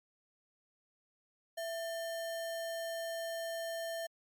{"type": "tone with sample-and-hold", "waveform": "sine", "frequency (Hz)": 664, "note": "E5", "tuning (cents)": 12, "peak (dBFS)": -36, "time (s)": [1.57, 4.07], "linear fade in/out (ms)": 10, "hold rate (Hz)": 2450, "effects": ["MP3 64 kbps"]}